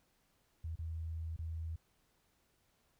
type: tone with dropouts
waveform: sine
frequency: 81.2 Hz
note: E2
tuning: 26 cents flat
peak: -38 dBFS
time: 0.64-1.76 s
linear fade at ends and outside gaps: 5 ms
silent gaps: 0.756-0.789 / 1.364-1.389 s
effects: pink hiss -75 dBFS RMS until 2.99 s